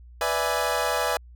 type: chord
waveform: 25% pulse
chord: E dominant seventh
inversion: second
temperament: equal with one note detuned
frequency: 495.6 / 587.3 / 659.3 / 830.6 Hz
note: B4 / D5 / E5 / G#5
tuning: +6 / 0 / 0 / 0 cents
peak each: -25 dBFS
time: 0.21-1.17 s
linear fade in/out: 2 ms
effects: added 60 Hz sine -44 dBFS peak until 1.35 s